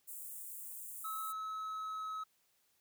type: high-pass noise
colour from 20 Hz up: white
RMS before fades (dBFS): -47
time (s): 0.07-1.33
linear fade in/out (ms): 20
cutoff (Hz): 7700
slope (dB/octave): 48
type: tone with pitch glide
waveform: triangle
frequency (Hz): 1292 to 1283.8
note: E6 to E6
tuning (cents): -35 to -46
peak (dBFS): -37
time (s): 1.04-2.24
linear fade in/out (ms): 10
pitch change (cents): -11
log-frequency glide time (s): 1.39-2.12
effects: white hiss -75 dBFS RMS until 2.8 s